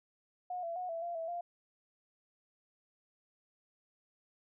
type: tone with pitch steps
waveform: sine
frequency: 723 / 674 / 728 / 664 / 690 / 656 / 696 Hz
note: F#5 / E5 / F#5 / E5 / F5 / E5 / F5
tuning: -40 / +38 / -28 / +12 / -21 / -9 / -6 cents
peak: -36 dBFS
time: 0.5-1.41 s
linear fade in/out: 5 ms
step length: 130 ms
effects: none

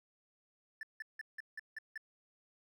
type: tone bursts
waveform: triangle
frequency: 1760 Hz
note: A6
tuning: in tune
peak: -39 dBFS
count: 7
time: 0.81-1.977 s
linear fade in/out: 2 ms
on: 21 ms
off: 170 ms
effects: none

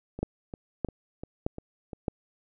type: two click trains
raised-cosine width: 2 ms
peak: -24 / -14 dBFS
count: 6 / 4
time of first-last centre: 0.19-1.932 / 0.23-2.082 s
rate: 2.87 / 1.62 Hz
effects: none

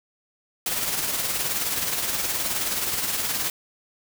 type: noise with tremolo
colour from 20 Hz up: white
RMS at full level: -24 dBFS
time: 0.66-3.5 s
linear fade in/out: 2 ms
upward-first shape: triangle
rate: 19 Hz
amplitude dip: 50%
effects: none

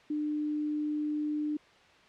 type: tone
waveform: sine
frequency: 300 Hz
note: D4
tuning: 37 cents sharp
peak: -29 dBFS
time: 0.1-1.57 s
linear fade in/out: 5 ms
effects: white hiss -58 dBFS RMS until 2.08 s + low-pass 3000 Hz 12 dB/octave

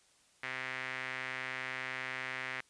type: tone with band-pass filter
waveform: sawtooth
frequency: 130 Hz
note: C3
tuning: 11 cents flat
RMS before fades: -40 dBFS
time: 0.43-2.61 s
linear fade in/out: 5 ms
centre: 2000 Hz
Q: 3.3
effects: white hiss -67 dBFS RMS until 2.69 s + resampled to 22050 Hz

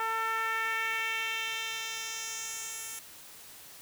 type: tone with band-pass filter sweep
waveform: 10% pulse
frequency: 448.1 Hz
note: A4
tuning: 32 cents sharp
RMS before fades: -34 dBFS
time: 0-2.99 s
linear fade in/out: 2 ms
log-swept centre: 1100 to 10000 Hz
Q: 1.7
effects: white hiss -50 dBFS RMS until 3.81 s

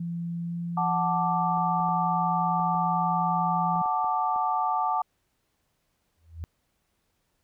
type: tone with pitch glide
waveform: sine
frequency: 170.1 to 171.18 Hz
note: F3 to F3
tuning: -45 to -34 cents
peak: -29 dBFS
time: 0-3.82 s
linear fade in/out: 5 ms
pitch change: +11 cents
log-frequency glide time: 0.43-0.57 s
type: chord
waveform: sine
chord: D major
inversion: first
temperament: equal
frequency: 740 / 880 / 1174.7 Hz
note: F#5 / A5 / D6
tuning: 0 / 0 / 0 cents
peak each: -28 / -27 / -28 dBFS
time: 0.77-5.02 s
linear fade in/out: 5 ms
type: clicks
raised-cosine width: 1 ms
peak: -31 dBFS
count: 9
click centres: 1.574 / 1.801 / 1.887 / 2.598 / 2.747 / 3.758 / 3.859 / 4.045 / 4.361 s
type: tone with exponential growth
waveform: sine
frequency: 82.4 Hz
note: E2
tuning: in tune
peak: -29 dBFS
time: 6.17-6.44 s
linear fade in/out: 0 ms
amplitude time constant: 58 ms
effects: pink hiss -74 dBFS RMS until 7.43 s

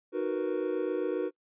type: chord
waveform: triangle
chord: B major seventh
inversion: first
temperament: equal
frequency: 311.1 / 370 / 466.2 / 493.9 Hz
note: D#4 / F#4 / A#4 / B4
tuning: 0 / 0 / 0 / 0 cents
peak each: -33 / -30 / -32 / -33 dBFS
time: 0.12-1.31 s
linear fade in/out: 50 ms
effects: noise-tail reverb RT60 0.1 s tail -25 dB re dry + resampled to 8000 Hz

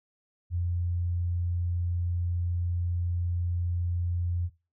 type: tone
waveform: sine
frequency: 87.31 Hz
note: F2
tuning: in tune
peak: -26 dBFS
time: 0.5-4.5 s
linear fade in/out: 50 ms
effects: noise-tail reverb RT60 0.3 s tail -17 dB re dry

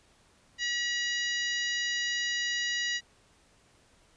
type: harmonic tone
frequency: 963 Hz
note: B5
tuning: 44 cents flat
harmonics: 2 / 3 / 4 / 5 / 6 / 7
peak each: -31 / -35 / -37 / -39 / -41 / -42 dBFS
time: 0.58-3.01 s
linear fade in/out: 50 ms
effects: pink hiss -63 dBFS RMS until 4.16 s + resampled to 22050 Hz

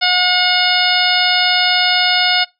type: harmonic tone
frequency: 724 Hz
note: F#5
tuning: 38 cents flat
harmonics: 1 / 2 / 3 / 4 / 5 / 6 / 7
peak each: -19 / -19 / -19 / -19 / -19 / -19 / -19 dBFS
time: 0.01-2.45 s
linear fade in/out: 20 ms
effects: noise-tail reverb RT60 0.2 s tail -22 dB re dry

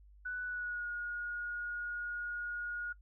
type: tone with pitch glide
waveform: sine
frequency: 1486 to 1439.5 Hz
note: F#6 to F#6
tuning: +7 to -48 cents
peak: -36 dBFS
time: 0.25-2.93 s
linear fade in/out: 10 ms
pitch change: -55 cents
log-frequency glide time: 0.43-0.87 s
effects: noise-tail reverb RT60 0.1 s tail -23 dB re dry + added 50 Hz sine -56 dBFS peak until 3.01 s

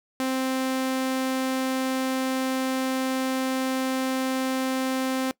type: tone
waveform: sawtooth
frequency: 261.6 Hz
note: C4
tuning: in tune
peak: -20 dBFS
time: 0.2-5.31 s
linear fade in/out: 0 ms
effects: noise-tail reverb RT60 0.1 s tail -21 dB re dry

